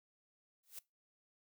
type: noise with exponential growth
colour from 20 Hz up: blue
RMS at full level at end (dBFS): -43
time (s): 0.63-0.79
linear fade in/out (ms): 5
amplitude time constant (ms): 34
effects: noise-tail reverb RT60 0.2 s tail -21 dB re dry